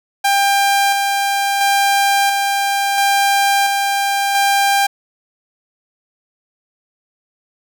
sawtooth tone with tremolo, 796 Hz, G5, 26 cents sharp, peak -8 dBFS, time 0.24-4.87 s, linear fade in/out 10 ms, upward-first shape square, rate 0.73 Hz, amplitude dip 30%, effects none

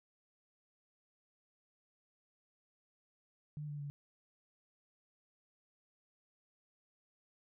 sine tone with pitch steps, 149.6 / 146.52 / 143.51 Hz, D3 / D3 / D3, +32 / -4 / -40 cents, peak -40 dBFS, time 3.57-3.9 s, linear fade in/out 0 ms, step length 110 ms, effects none

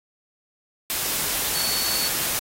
sine tone in noise, 4435 Hz, C#8, in tune, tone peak -27 dBFS, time 1.55-2.08 s, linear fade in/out 0 ms, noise white, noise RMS -25 dBFS, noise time 0.9-2.39 s, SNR -5 dB, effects AAC 48 kbps

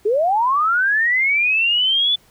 sine linear sweep, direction up, 392 to 3492 Hz, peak -14 dBFS, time 0.05-2.16 s, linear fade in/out 10 ms, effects pink hiss -54 dBFS RMS until 2.3 s

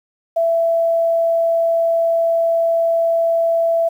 sine tone, 666 Hz, E5, 18 cents sharp, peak -13 dBFS, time 0.36-3.89 s, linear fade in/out 10 ms, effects 8-bit

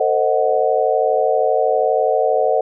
sine chord, A diminished seventh, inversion none, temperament equal with one note detuned, 450.8 / 523.3 / 622.3 / 740 Hz, A4 / C5 / Eb5 / Gb5, +42 / 0 / 0 / 0 cents, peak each -19 dBFS, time 0-2.61 s, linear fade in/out 5 ms, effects none

